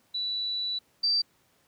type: tone pair in turn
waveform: sine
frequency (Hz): 3951 / 4667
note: B7 / D8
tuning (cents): 0 / -12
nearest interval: minor third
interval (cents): 288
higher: second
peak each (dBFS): -28 / -22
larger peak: second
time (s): 0.14-0.79 / 1.03-1.22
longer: first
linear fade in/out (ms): 10
effects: pink hiss -66 dBFS RMS until 1.67 s + high-pass 100 Hz 12 dB/octave